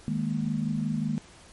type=chord; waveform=sine; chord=D# suspended fourth; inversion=none; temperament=equal; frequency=155.56 / 207.7 / 233.1 Hz; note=D#3 / G#3 / A#3; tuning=0 / 0 / 0 cents; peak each=-30 dBFS; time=0.08-1.18 s; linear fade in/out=0 ms; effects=pink hiss -52 dBFS RMS until 1.52 s + MP3 48 kbps